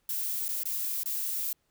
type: noise with dropouts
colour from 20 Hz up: violet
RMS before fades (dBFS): -32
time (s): 0.09-1.53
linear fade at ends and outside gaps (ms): 2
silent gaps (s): 0.483-0.489 / 0.635-0.655 / 1.034-1.058
effects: pink hiss -74 dBFS RMS until 1.7 s